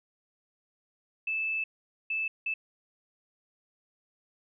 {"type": "tone bursts at uneven times", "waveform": "sine", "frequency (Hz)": 2627, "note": "E7", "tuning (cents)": -7, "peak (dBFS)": -28, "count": 3, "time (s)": [[1.27, 1.64], [2.1, 2.28], [2.46, 2.54]], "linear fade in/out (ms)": 5, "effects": []}